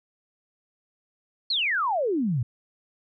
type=exponential sweep; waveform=sine; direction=down; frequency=4435 to 109.1 Hz; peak=-22 dBFS; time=1.5-2.43 s; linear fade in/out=5 ms; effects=none

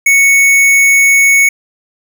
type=tone with hard clipping; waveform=sine; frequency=2217 Hz; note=C#7; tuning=in tune; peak=-6 dBFS; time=0.06-1.49 s; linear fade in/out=5 ms; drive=18 dB; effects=none

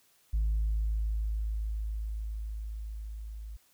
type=tone with level ramp; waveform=sine; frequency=53.6 Hz; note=A1; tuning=45 cents flat; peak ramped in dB=-23 to -39 dBFS; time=0.33-3.57 s; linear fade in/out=10 ms; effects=tanh soft clip ceiling -23 dBFS + white hiss -66 dBFS RMS until 3.73 s

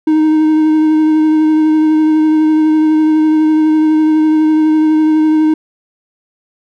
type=tone with vibrato; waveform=triangle; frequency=311.1 Hz; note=D#4; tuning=in tune; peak=-5 dBFS; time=0.07-5.54 s; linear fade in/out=5 ms; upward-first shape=triangle; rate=12 Hz; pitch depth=18 cents each way; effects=none

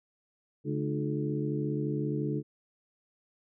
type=harmonic tone with a mistuned harmonic; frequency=71.6 Hz; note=D2; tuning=43 cents flat; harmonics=2 / 3 / 4 / 5 / 6; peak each=-32 / -37 / -34 / -39 / -37 dBFS; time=0.64-2.43 s; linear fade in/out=50 ms; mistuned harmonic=4; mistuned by=+100 cents; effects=none

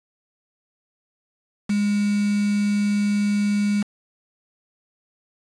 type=tone with quantisation; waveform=sine; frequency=205.3 Hz; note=G#3; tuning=20 cents flat; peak=-18 dBFS; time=1.69-3.83 s; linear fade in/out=10 ms; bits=5; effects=resampled to 22050 Hz

